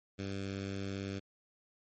10% pulse tone with notch filter, 97.8 Hz, G2, 4 cents flat, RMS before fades -39 dBFS, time 0.18-1.2 s, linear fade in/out 20 ms, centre 890 Hz, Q 0.62, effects low-pass 6000 Hz 12 dB/octave + MP3 32 kbps

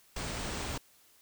pink band-stop noise, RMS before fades -37 dBFS, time 0.16-0.78 s, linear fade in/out 5 ms, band 9500 to 16000 Hz, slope 96 dB/octave, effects white hiss -63 dBFS RMS until 1.21 s

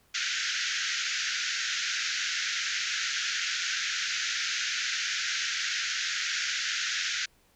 pink band-pass noise, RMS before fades -31 dBFS, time 0.14-7.26 s, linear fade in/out 10 ms, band 1400 to 6900 Hz, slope 96 dB/octave, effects pink hiss -65 dBFS RMS until 7.55 s

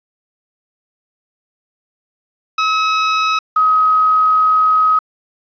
sawtooth / sine tone pair in turn, 1283 / 1266.1 Hz, E6 / D#6, -47 / +30 cents, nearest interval unison, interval 23 cents, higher first, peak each -9 dBFS, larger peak neither, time 2.58-3.39 / 3.56-4.99 s, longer second, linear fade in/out 5 ms, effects resampled to 11025 Hz + 7-bit

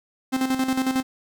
45% pulse tone with tremolo, 261.6 Hz, C4, in tune, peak -19 dBFS, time 0.32-1.03 s, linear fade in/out 20 ms, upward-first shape square, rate 11 Hz, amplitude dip 60%, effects none

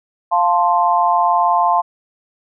sine chord, F major, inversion none, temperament equal, 698.5 / 880 / 1046.5 Hz, F5 / A5 / C6, 0 / 0 / 0 cents, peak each -16 dBFS, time 0.31-1.82 s, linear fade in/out 20 ms, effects none

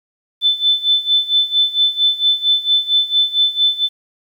sine tone with tremolo, 3520 Hz, A7, in tune, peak -9 dBFS, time 0.41-3.89 s, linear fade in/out 50 ms, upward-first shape sine, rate 4.4 Hz, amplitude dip 85%, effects 8-bit

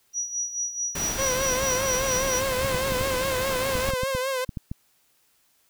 sine tone with tremolo, 5820 Hz, F#8, 29 cents flat, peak -24 dBFS, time 0.13-2.42 s, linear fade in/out 50 ms, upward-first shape sine, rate 4.6 Hz, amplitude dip 70%
pink noise, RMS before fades -31 dBFS, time 0.95-3.91 s, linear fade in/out 5 ms
sawtooth tone with vibrato, 523.3 Hz, C5, in tune, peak -21 dBFS, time 1.18-4.45 s, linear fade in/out 10 ms, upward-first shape triangle, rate 4.9 Hz, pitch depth 83 cents each way
clicks, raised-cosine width 5 ms, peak -18 dBFS, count 12, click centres 2.648 / 2.747 / 2.921 / 3.011 / 3.754 / 3.889 / 3.936 / 4.034 / 4.15 / 4.492 / 4.572 / 4.715 s
effects white hiss -65 dBFS RMS until 5.69 s

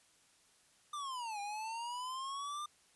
square linear two-way sweep, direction down then up, 1206 to 803 to 1206 Hz, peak -40 dBFS, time 0.93-2.66 s, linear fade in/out 5 ms, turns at 1.4 s, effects white hiss -68 dBFS RMS until 2.95 s + resampled to 24000 Hz

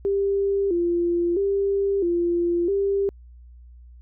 sine tone with vibrato, 370 Hz, F#4, in tune, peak -19 dBFS, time 0.05-3.09 s, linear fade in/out 0 ms, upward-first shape square, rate 0.76 Hz, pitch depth 120 cents each way, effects added 60 Hz sine -43 dBFS peak until 4.01 s

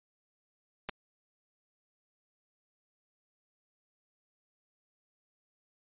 clicks, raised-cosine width 0.3 ms, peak -20 dBFS, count 2, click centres 0.889 / 0.894 s, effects resampled to 8000 Hz

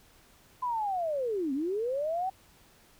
sine linear two-way sweep, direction down then up, 1021 to 257.5 to 776 Hz, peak -28 dBFS, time 0.62-2.3 s, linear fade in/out 10 ms, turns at 1.53 s, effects pink hiss -60 dBFS RMS until 2.99 s

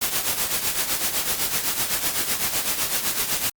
white noise with tremolo, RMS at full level -21 dBFS, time 0.01-3.5 s, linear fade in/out 10 ms, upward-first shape triangle, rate 7.9 Hz, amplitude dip 70%, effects Opus 48 kbps

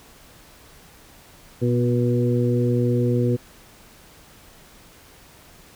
harmonic tone with a mistuned harmonic, 121.3 Hz, B2, 31 cents flat, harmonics 1 / 2 / 3 / 4, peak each -20 / -23 / -25 / -26 dBFS, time 1.61-3.37 s, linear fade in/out 20 ms, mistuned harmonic 2, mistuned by +18 cents, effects pink hiss -49 dBFS RMS until 5.75 s

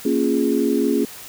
sine chord, Bb minor seventh, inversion none, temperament equal, 233.1 / 277.2 / 349.2 / 415.3 Hz, Bb3 / Db4 / F4 / Ab4, 0 / 0 / 0 / 0 cents, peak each -22 / -20 / -23 / -22 dBFS, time 0.05-1.05 s, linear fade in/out 5 ms, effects white hiss -38 dBFS RMS until 1.28 s

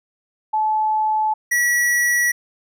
sine / square tone pair in turn, 864 / 1934 Hz, A5 / B6, -32 / -37 cents, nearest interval octave + major second, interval 1395 cents, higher second, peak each -16 dBFS, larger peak neither, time 0.53-1.34 / 1.51-2.32 s, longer neither, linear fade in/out 10 ms, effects none

